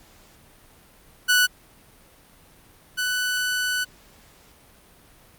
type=tone pair in turn; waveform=sawtooth; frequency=1482 / 1491.4 Hz; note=F#6 / F#6; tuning=+2 / +13 cents; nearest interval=unison; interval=11 cents; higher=second; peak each=-12 / -19 dBFS; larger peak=first; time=1.28-1.47 / 2.97-3.85 s; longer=second; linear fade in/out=20 ms; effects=pink hiss -53 dBFS RMS until 5.38 s + Opus 48 kbps